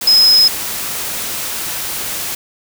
sine tone in noise, 5110 Hz, D#8, 45 cents sharp, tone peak -6 dBFS, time 0.07-0.48 s, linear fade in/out 5 ms, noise white, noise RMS -22 dBFS, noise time 0.01-2.35 s, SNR +13 dB, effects none

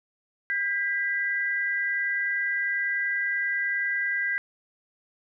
sine tone pair together, 1605.7 / 1975.5 Hz, G6 / B6, +41 / 0 cents, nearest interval major third, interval 359 cents, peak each -27 dBFS, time 0.5-4.38 s, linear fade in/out 0 ms, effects none

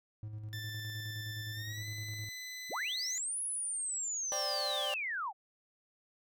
triangle tone with tremolo, 107.1 Hz, A2, 46 cents flat, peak -37 dBFS, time 0.23-2.29 s, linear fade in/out 0 ms, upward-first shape square, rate 9.7 Hz, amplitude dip 40%
20% pulse tone with pitch glide, 1770 to 2010 Hz, A6 to B6, +10 to +30 cents, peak -37 dBFS, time 0.53-3.18 s, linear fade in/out 0 ms, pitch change +220 cents, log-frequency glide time 1.52-1.86 s
sine linear two-way sweep, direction up then down, 64.4 to 10548 to 712 Hz, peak -34 dBFS, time 2.69-5.33 s, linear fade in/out 50 ms, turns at 3.42 s
sawtooth chord, C suspended second, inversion none, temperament just, 523.3 / 588.7 / 784.9 Hz, C5 / D5 / G5, 0 / +4 / +2 cents, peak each -39 / -34 / -36 dBFS, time 4.32-4.94 s, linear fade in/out 0 ms
effects none

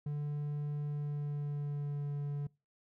triangle tone with pitch glide, 146.83 to 144.14 Hz, D3 to D3, 0 to -32 cents, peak -32 dBFS, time 0.06-2.47 s, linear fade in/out 5 ms, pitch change -32 cents, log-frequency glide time 0.85-2.12 s, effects noise-tail reverb RT60 0.3 s tail -26 dB re dry

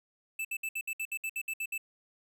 square tone bursts, 2637 Hz, E7, in tune, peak -33 dBFS, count 12, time 0.39-1.779 s, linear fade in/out 5 ms, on 58 ms, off 63 ms, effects none

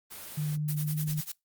white noise, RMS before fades -43 dBFS, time 0.1-0.57 s, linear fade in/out 20 ms
sine tone with pitch glide, 150.8 to 153.17 Hz, D3 to D#3, +46 to -27 cents, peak -28 dBFS, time 0.37-1.21 s, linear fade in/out 10 ms, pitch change +27 cents, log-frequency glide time 0.86-0.94 s
blue noise with tremolo, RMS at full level -35 dBFS, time 0.68-1.32 s, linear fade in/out 5 ms, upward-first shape sine, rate 10 Hz, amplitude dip 90%
effects noise-tail reverb RT60 0.2 s tail -25 dB re dry + Opus 32 kbps

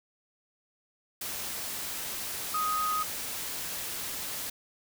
sine tone in noise, 1252 Hz, D#6, 10 cents sharp, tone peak -27 dBFS, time 2.54-3.03 s, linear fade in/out 5 ms, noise white, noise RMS -36 dBFS, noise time 1.21-4.5 s, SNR +6 dB, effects none

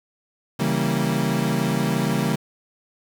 35% pulse chord, C# diminished seventh, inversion none, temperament equal, 138.59 / 164.81 / 196 / 233.1 Hz, C#3 / E3 / G3 / Bb3, 0 / 0 / 0 / 0 cents, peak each -24 dBFS, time 0.59-2.36 s, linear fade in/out 10 ms, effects 7-bit

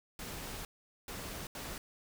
pink noise bursts at uneven times, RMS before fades -43 dBFS, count 3, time 0.19-0.65 / 1.08-1.47 / 1.55-1.78 s, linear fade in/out 2 ms, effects none

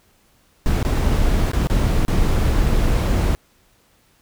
brown noise with dropouts, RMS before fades -17 dBFS, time 0.66-3.35 s, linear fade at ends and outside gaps 0 ms, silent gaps 0.828-0.849 / 1.517-1.534 / 1.671-1.699 / 2.05-2.081 s, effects pink hiss -58 dBFS RMS until 4.21 s

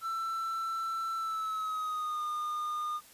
triangle tone with pitch glide, 1336 to 1218.1 Hz, E6 to D#6, +23 to -37 cents, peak -30 dBFS, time 0.01-3.01 s, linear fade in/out 50 ms, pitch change -160 cents, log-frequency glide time 1.16-2.23 s, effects white hiss -56 dBFS RMS until 3.13 s + resampled to 32000 Hz

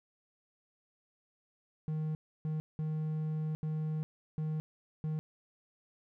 triangle tone bursts at uneven times, 155.56 Hz, D#3, in tune, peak -30 dBFS, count 6, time 1.88-2.15 / 2.45-2.6 / 2.79-3.55 / 3.63-4.03 / 4.38-4.6 / 5.04-5.19 s, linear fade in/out 0 ms, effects none

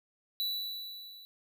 square tone with level ramp, 3951 Hz, B7, in tune, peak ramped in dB -30 to -50 dBFS, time 0.4-1.25 s, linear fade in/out 0 ms, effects none

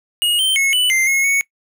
square tone with pitch steps, 2877 / 3113 / 2185 / 2979 / 2089 / 2170 / 2219 Hz, F#7 / G7 / C#7 / F#7 / C7 / C#7 / C#7, -49 / -13 / -26 / +11 / -3 / -37 / +1 cents, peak -14 dBFS, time 0.22-1.41 s, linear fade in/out 0 ms, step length 170 ms, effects noise-tail reverb RT60 0.1 s tail -22 dB re dry

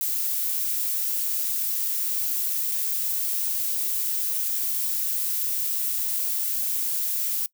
violet noise with dropouts, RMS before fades -26 dBFS, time 0.01-7.46 s, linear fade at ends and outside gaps 0 ms, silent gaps 2.715-2.719 s, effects noise-tail reverb RT60 0.1 s tail -21 dB re dry

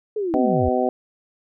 sine linear sweep, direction down, 440 to 63.8 Hz, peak -21 dBFS, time 0.16-0.69 s, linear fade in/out 5 ms
harmonic tone, 126.2 Hz, B2, 38 cents sharp, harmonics 2 / 3 / 4 / 5 / 6, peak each -24 / -24 / -24 / -24 / -24 dBFS, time 0.34-0.89 s, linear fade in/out 0 ms
effects none

